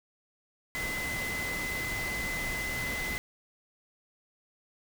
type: tone in noise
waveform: sine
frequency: 2032 Hz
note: B6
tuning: 49 cents sharp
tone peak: -33 dBFS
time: 0.75-3.18 s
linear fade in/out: 0 ms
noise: pink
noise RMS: -37 dBFS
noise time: 0.75-3.18 s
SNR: +1 dB
effects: none